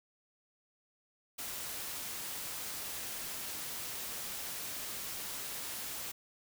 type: noise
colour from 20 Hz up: white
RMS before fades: -41 dBFS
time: 1.38-6.12 s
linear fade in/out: 10 ms
effects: none